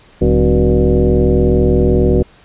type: tone with frequency modulation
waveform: sine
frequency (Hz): 146.83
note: D3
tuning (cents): 0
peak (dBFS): -8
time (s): 0.21-2.23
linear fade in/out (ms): 10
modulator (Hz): 112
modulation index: 3.1
effects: pink hiss -46 dBFS RMS until 2.44 s + resampled to 8000 Hz